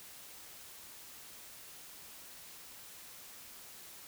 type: silence
effects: white hiss -52 dBFS RMS until 4.07 s